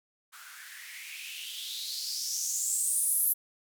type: noise with band-pass filter sweep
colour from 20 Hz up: violet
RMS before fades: -33 dBFS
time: 0.32-3.34 s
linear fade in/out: 20 ms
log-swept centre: 1300 to 12000 Hz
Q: 5.7
effects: none